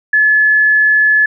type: tone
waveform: sine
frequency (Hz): 1717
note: A6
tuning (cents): -43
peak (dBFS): -7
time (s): 0.13-1.26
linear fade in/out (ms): 5
effects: none